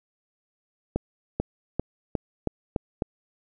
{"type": "accelerating click train", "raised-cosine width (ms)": 2, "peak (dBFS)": -11, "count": 7, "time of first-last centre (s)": [0.96, 3.022], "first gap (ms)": 440, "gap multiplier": 0.9, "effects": []}